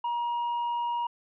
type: tone with hard clipping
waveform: triangle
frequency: 951 Hz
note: A#5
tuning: 34 cents sharp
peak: -28 dBFS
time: 0.04-1.07 s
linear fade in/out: 5 ms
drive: 6 dB
effects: resampled to 8000 Hz